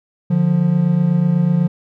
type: tone pair together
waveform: triangle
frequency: 147.8 / 175.88 Hz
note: D3 / F3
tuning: +11 / +13 cents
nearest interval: minor third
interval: 302 cents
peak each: -15 / -12 dBFS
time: 0.3-1.68 s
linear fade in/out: 10 ms
effects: none